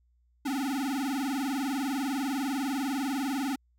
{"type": "tone with vibrato", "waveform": "square", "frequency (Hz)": 271.4, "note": "C#4", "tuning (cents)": -36, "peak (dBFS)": -29, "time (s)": [0.45, 3.56], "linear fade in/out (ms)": 10, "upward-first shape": "sine", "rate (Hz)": 20, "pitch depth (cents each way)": 160, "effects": ["added 60 Hz sine -64 dBFS peak until 3.78 s"]}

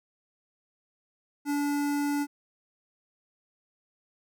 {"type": "tone with notch filter", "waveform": "square", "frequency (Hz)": 288.4, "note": "D4", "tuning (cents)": -31, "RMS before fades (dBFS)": -28, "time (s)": [1.45, 2.27], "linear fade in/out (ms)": 50, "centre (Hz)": 3400, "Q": 1.3, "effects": []}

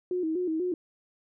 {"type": "tone with vibrato", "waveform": "sine", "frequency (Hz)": 339.4, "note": "F4", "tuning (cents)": -49, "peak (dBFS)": -26, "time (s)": [0.11, 0.74], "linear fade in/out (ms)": 2, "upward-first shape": "square", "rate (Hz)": 4.1, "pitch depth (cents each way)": 110, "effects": []}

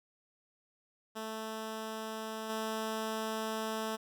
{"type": "tone with level steps", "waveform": "10% pulse", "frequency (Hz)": 220, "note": "A3", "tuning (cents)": 0, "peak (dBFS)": [-30, -26], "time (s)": [1.15, 3.97], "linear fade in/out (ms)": 20, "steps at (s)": 2.49, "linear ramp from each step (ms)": 10, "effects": []}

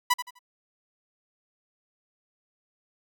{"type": "tone with echo", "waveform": "sawtooth", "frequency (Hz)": 987.8, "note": "B5", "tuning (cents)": 0, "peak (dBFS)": -15, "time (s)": [0.1, 0.14], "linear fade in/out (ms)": 10, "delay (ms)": 84, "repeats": 3, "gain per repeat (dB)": -11, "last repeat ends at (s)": 0.392, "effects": []}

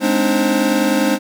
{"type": "tone cluster", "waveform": "square", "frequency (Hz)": [209.3, 257.8, 288.3, 307.8, 530], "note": ["G#3", "C4", "D4", "D#4", "C5"], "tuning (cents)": [14, -26, -32, -19, 22], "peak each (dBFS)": -21, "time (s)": [0, 1.19], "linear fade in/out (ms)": 50, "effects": []}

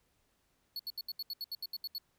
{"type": "tone bursts", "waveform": "square", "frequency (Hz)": 4395, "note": "C#8", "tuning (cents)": -16, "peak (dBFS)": -37, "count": 12, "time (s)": [0.76, 1.982], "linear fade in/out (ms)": 2, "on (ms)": 34, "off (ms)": 74, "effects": ["pink hiss -75 dBFS RMS until 2.18 s"]}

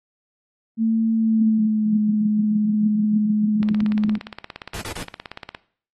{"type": "tone with pitch glide", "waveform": "sine", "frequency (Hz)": [224.2, 212], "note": ["A3", "G#3"], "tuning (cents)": [33, 36], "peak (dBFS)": -16, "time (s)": [0.77, 4.19], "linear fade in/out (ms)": 50, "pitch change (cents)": -97, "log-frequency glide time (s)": [1.14, 2.02]}
{"type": "click train", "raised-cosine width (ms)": 0.3, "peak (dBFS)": -17, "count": 34, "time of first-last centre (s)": [3.63, 5.549], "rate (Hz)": 17.2}
{"type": "noise bursts", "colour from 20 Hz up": "pink", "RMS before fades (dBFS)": -32, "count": 3, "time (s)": [4.74, 5.03], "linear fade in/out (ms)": 2, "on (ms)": 76, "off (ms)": 31}
{"effects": ["noise-tail reverb RT60 0.5 s tail -18 dB re dry", "AAC 32 kbps"]}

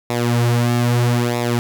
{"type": "tone with flanger", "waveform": "sawtooth", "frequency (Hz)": 120, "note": "B2", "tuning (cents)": -49, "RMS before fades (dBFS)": -17, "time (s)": [0.1, 1.59], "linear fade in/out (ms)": 0, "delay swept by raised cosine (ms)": [0.65, 6.35], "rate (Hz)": 0.78, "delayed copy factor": -0.7, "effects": []}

